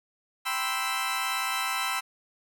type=chord; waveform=20% pulse; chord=C major seventh; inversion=second; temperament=equal; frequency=784 / 987.8 / 1046.5 / 1318.5 Hz; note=G5 / B5 / C6 / E6; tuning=0 / 0 / 0 / 0 cents; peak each=-30 / -30 / -29 / -25 dBFS; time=0.45-2.01 s; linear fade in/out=20 ms; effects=none